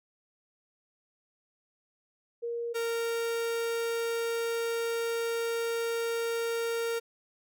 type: tone pair in turn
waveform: sine / 45% pulse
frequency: 470 / 462.7 Hz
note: A#4 / A#4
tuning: +14 / -13 cents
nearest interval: unison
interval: 27 cents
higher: first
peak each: -31 / -29 dBFS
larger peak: second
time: 2.42-2.74 / 2.74-7 s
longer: second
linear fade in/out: 20 ms
effects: none